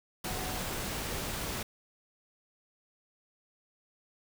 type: tone in noise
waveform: sine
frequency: 739 Hz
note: F#5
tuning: 2 cents flat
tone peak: -44 dBFS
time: 0.25-0.59 s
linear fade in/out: 5 ms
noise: pink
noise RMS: -36 dBFS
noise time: 0.24-1.63 s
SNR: -11 dB
effects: none